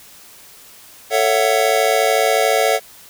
square chord, F# minor seventh, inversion first, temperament just, 444 / 555 / 666 / 740 Hz, A4 / C#5 / E5 / F#5, +16 / +2 / +18 / 0 cents, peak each -20 dBFS, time 1.1-2.8 s, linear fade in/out 50 ms, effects white hiss -43 dBFS RMS until 3.09 s

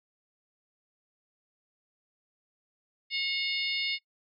harmonic tone with a mistuned harmonic, 725 Hz, F#5, 35 cents flat, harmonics 3 / 4 / 5 / 6 / 7, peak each -32 / -36 / -35 / -35 / -37 dBFS, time 3.1-3.99 s, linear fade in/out 50 ms, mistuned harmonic 4, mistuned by -29 cents, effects noise-tail reverb RT60 0.1 s tail -20 dB re dry

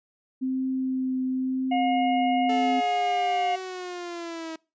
sine tone with vibrato, 260 Hz, C4, 11 cents flat, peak -24 dBFS, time 0.41-2.81 s, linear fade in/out 20 ms, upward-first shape triangle, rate 0.92 Hz, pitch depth 13 cents each way
harmonic tone, 716 Hz, F5, 43 cents sharp, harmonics 1 / 3 / 4, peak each -23 / -35 / -37 dBFS, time 1.71-3.56 s, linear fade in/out 10 ms
sawtooth linear sweep, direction down, 440 to 320.1 Hz, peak -29 dBFS, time 2.49-4.56 s, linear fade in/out 5 ms
effects noise-tail reverb RT60 0.3 s tail -25 dB re dry + resampled to 16000 Hz

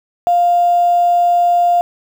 sine tone with quantisation, 700 Hz, F5, 4 cents sharp, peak -9 dBFS, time 0.27-1.81 s, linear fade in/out 0 ms, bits 6, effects none

